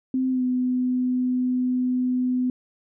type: tone with pitch glide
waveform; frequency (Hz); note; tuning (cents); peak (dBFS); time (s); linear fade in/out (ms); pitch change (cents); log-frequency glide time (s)
sine; 259.4 to 251.9; C4 to B3; -15 to +34; -20; 0.14-2.5; 2; -51; 0.3-0.43
effects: none